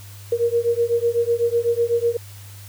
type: beating tone pair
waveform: sine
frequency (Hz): 466.2 / 474.2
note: A#4 / A#4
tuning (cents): 0 / +30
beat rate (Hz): 8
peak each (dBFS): -20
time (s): 0.32-2.17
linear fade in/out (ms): 5
effects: added 100 Hz sine -38 dBFS peak until 2.68 s + white hiss -45 dBFS RMS until 2.68 s